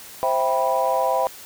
sine chord, C major seventh, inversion none, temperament equal with one note detuned, 523.3 / 659.3 / 784 / 982.1 Hz, C5 / E5 / G5 / B5, 0 / 0 / 0 / -10 cents, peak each -23 dBFS, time 0.23-1.27 s, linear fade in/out 0 ms, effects tanh soft clip ceiling -9 dBFS + white hiss -41 dBFS RMS until 1.45 s

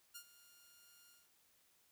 5% pulse tone with ADSR envelope, 1412 Hz, F6, 19 cents sharp, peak -36 dBFS, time 0.14-1.31 s, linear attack 18 ms, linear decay 74 ms, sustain -16 dB, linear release 210 ms, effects white hiss -73 dBFS RMS until 1.91 s

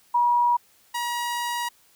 sine / sawtooth tone pair in turn, 962 / 956.7 Hz, B5 / A#5, -46 / +45 cents, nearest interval unison, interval 9 cents, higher first, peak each -17 / -22 dBFS, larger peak first, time 0.14-0.57 / 0.94-1.69 s, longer second, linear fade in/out 10 ms, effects white hiss -59 dBFS RMS until 1.95 s

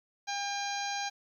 harmonic tone, 803 Hz, G5, 41 cents sharp, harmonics 1 / 2 / 3 / 4 / 5 / 6 / 7 / 8, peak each -35 / -40 / -42 / -46 / -41 / -45 / -45 / -43 dBFS, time 0.27-1.1 s, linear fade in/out 20 ms, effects 11-bit

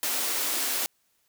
white high-pass noise, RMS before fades -28 dBFS, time 0.03-0.86 s, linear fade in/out 0 ms, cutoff 230 Hz, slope 96 dB/octave, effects white hiss -70 dBFS RMS until 1.28 s

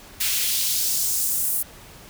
white noise with high-pass filter sweep, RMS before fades -23 dBFS, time 0.2-1.63 s, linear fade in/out 10 ms, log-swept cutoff 2300 to 11000 Hz, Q 1.2, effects pink hiss -45 dBFS RMS until 2.09 s

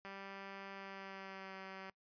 5% pulse tone with pitch glide, 195.8 to 191.33 Hz, G3 to G3, -2 to -42 cents, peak -36 dBFS, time 0.05-1.9 s, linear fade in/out 0 ms, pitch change -40 cents, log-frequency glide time 0.72-1.55 s, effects noise-tail reverb RT60 0.1 s tail -23 dB re dry + resampled to 11025 Hz

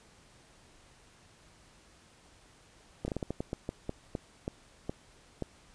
slowing click train, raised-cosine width 2 ms, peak -20 dBFS, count 14, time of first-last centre 3.05-5.423 s, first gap 30 ms, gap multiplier 1.27, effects pink hiss -60 dBFS RMS until 5.74 s + resampled to 22050 Hz

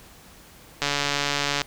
click train, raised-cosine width 0.2 ms, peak -6 dBFS, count 115, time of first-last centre 0.82-1.617 s, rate 143 Hz, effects pink hiss -49 dBFS RMS until 1.66 s

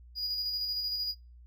triangle tone with tremolo, 4896 Hz, D#8, 29 cents flat, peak -29 dBFS, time 0.15-1.15 s, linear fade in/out 50 ms, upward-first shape square, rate 13 Hz, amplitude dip 30%, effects noise-tail reverb RT60 0.3 s tail -26 dB re dry + added 60 Hz sine -50 dBFS peak until 1.46 s

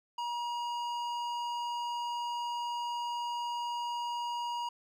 triangle tone with hard clipping, 954 Hz, A#5, 40 cents sharp, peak -35 dBFS, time 0.18-4.69 s, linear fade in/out 5 ms, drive 15 dB, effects none

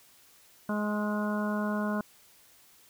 harmonic tone with a mistuned harmonic, 209.7 Hz, G#3, 17 cents sharp, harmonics 1 / 2 / 3 / 4 / 5 / 6 / 7, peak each -29 / -40 / -36 / -44 / -38 / -44 / -39 dBFS, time 0.69-2.01 s, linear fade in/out 2 ms, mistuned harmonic 7, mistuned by -19 cents, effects white hiss -59 dBFS RMS until 2.89 s

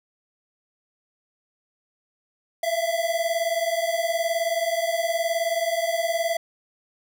square beating tone pair, 659.3 / 678.3 Hz, E5 / E5, 0 / +49 cents, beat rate 19 Hz, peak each -26 dBFS, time 2.63-6.37 s, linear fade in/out 5 ms, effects none

